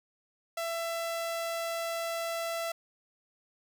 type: tone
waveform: sawtooth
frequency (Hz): 668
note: E5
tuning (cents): +23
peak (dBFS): -28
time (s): 0.57-2.72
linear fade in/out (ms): 5
effects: none